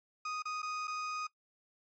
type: tone with dropouts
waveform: 35% pulse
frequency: 1244.5 Hz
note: D#6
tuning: in tune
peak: -34 dBFS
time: 0.25-1.27 s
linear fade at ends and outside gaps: 5 ms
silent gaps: 0.423-0.454 / 0.62-0.628 / 0.873-0.878 s
effects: noise-tail reverb RT60 0.1 s tail -21 dB re dry + MP3 32 kbps